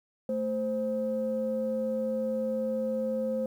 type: tone pair together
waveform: sine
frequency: 221.4 / 523.3 Hz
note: A3 / C5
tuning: +11 / 0 cents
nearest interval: octave + minor third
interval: 1489 cents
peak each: -31 / -28 dBFS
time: 0.29-3.46 s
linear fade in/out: 2 ms
effects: tanh soft clip ceiling -21 dBFS + 10-bit